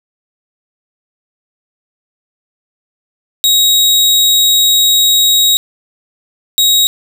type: tone pair in turn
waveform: sawtooth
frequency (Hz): 3800 / 3800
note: A#7 / A#7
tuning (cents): +33 / +33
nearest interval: unison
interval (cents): 0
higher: neither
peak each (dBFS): -4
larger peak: neither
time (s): 3.44-5.57 / 6.58-6.87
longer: first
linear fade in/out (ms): 0
effects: none